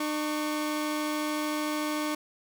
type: tone pair together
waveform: sawtooth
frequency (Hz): 302.2 / 1115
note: D4 / C#6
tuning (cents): +50 / +10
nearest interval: octave + major seventh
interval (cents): 2260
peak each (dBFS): -25 / -32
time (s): 0-2.15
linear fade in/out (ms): 5
effects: none